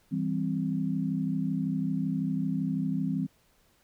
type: chord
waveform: sine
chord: C major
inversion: first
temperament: just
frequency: 163.52 / 196.22 / 261.6 Hz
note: E3 / G3 / C4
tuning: -14 / +2 / 0 cents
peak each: -31 / -31 / -31 dBFS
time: 0.11-3.27 s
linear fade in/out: 20 ms
effects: pink hiss -66 dBFS RMS until 3.83 s